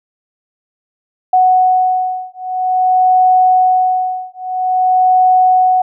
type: beating tone pair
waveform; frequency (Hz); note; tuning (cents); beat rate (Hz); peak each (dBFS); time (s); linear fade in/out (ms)
sine; 740 / 740.5; F#5 / F#5; 0 / +1; 0.5; -12; 1.33-5.82; 5
effects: none

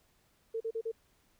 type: tone bursts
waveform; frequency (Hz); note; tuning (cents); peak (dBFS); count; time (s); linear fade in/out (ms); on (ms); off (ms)
sine; 451; A4; +43; -32; 4; 0.54-0.917; 10; 65; 39
effects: pink hiss -70 dBFS RMS until 1.39 s

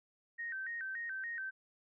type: tone with vibrato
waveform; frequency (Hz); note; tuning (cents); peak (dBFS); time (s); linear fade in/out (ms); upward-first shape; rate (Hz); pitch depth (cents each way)
sine; 1700; G#6; +40; -38; 0.38-1.51; 20; square; 3.5; 160
effects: none

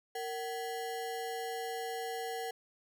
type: ring-modulated tone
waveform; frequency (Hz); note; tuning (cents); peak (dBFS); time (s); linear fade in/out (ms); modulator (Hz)
square; 611; D#5; -32; -34; 0.15-2.51; 5; 149
effects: none

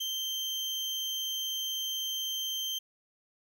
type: tone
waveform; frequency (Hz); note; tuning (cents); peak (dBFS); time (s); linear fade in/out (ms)
35% pulse; 3136; G7; 0; -30; 0-2.79; 10
effects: none

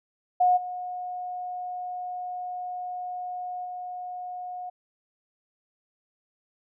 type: tone with level steps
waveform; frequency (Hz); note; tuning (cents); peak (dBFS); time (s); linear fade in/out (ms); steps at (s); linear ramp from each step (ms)
sine; 724; F#5; -38; -17 / -31 / -33; 0.4-4.7; 10; 0.56 / 3.64; 20
effects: none

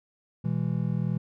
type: chord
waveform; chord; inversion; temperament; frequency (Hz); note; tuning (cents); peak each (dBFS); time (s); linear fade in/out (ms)
triangle; E major; second; just; 123.61 / 164.81 / 206; B2 / E3 / G#3; +2 / 0 / -14; -27 / -26 / -31; 0.44-1.18; 10
effects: none

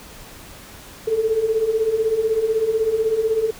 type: beating tone pair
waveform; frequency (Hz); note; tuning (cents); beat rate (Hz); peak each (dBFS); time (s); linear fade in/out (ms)
sine; 430 / 446; A4 / A4; -40 / +23; 16; -23 / -18; 1.07-3.51; 10
effects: pink hiss -41 dBFS RMS until 3.59 s

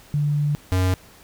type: tone pair in turn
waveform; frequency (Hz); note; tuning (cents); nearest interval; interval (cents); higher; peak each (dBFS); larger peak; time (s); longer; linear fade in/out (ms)
sine / square; 146.83 / 92.5; D3 / F#2; 0 / 0; minor sixth; 800; first; -18; neither; 0.14-0.55 / 0.72-0.94; first; 0
effects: pink hiss -49 dBFS RMS until 1.23 s

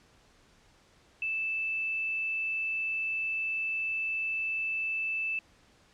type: tone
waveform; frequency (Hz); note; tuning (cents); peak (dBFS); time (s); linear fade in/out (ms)
sine; 2637; E7; 0; -29; 1.22-5.39; 2
effects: pink hiss -62 dBFS RMS until 5.93 s + low-pass 7000 Hz 12 dB/octave

